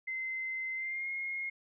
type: tone with pitch glide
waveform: sine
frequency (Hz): 2066 to 2148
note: C7 to C7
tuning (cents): -22 to +45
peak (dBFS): -34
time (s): 0.07-1.5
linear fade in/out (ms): 10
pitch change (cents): +67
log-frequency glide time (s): 0.75-1.09
effects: none